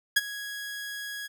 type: tone with ADSR envelope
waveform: sawtooth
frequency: 1661.2 Hz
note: G#6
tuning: in tune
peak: -13 dBFS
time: 0.16-1.28 s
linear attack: 10 ms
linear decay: 29 ms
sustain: -18 dB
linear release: 23 ms
effects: none